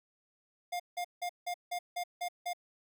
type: tone bursts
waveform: square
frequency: 707 Hz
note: F5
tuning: 21 cents sharp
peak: -34 dBFS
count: 8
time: 0.72-2.534 s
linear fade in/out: 10 ms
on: 78 ms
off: 170 ms
effects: none